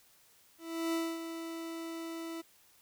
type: tone with ADSR envelope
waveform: 40% pulse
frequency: 329.6 Hz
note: E4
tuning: in tune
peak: -29 dBFS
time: 0.58-2.42 s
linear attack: 350 ms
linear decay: 250 ms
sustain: -9 dB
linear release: 16 ms
effects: white hiss -64 dBFS RMS until 2.81 s